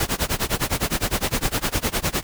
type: noise with tremolo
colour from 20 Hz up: pink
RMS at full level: -20 dBFS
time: 0-2.23 s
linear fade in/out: 2 ms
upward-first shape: sine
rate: 9.8 Hz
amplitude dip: 95%
effects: none